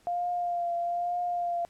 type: tone with vibrato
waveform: sine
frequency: 698.5 Hz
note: F5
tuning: in tune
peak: -27 dBFS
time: 0.07-1.65 s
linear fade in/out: 0 ms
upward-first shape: triangle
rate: 1.1 Hz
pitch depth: 28 cents each way
effects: pink hiss -63 dBFS RMS until 1.69 s + low-pass 11000 Hz 12 dB/octave